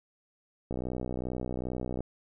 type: click train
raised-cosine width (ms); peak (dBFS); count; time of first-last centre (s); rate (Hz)
2; -21; 82; 0.71-2.006; 62.5
effects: none

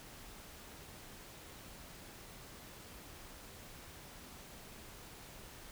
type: silence
effects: pink hiss -53 dBFS RMS until 5.71 s

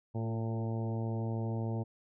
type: harmonic tone with a mistuned harmonic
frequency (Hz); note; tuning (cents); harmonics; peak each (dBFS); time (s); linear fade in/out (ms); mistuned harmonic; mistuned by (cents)
113; A2; +47; 1 / 2 / 3 / 4 / 5 / 6 / 7 / 8; -33 / -39 / -43 / -45 / -47 / -49 / -50 / -51; 0.14-1.84; 20; 3; +17
effects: none

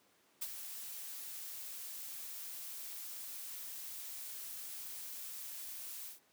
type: noise with ADSR envelope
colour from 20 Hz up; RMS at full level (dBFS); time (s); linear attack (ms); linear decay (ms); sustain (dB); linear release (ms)
blue; -38; 0.41-6.2; 13; 47; -8; 140
effects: pink hiss -70 dBFS RMS until 6.32 s + high-pass 200 Hz 12 dB/octave

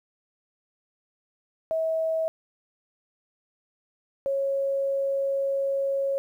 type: tone pair in turn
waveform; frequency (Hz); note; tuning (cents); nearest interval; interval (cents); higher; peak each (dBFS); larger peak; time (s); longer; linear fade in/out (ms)
sine; 645 / 549.1; E5 / C#5; -38 / -17; minor third; 279; first; -23; neither; 1.71-2.28 / 4.26-6.18; second; 0
effects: 10-bit

